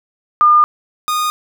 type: tone pair in turn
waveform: sine / 45% pulse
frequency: 1209 / 1230.1 Hz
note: D6 / D#6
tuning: +50 / -20 cents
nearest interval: unison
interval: 30 cents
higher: second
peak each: -6 / -15 dBFS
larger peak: first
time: 0.41-0.64 / 1.08-1.3 s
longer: first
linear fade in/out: 0 ms
effects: none